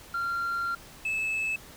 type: tone pair in turn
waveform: sine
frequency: 1382 / 2609 Hz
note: F6 / E7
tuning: -19 / -18 cents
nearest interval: major seventh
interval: 1101 cents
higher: second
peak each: -25 / -24 dBFS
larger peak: second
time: 0.14-0.75 / 1.05-1.56 s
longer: first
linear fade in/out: 5 ms
effects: tanh soft clip ceiling -26 dBFS + pink hiss -49 dBFS RMS until 1.76 s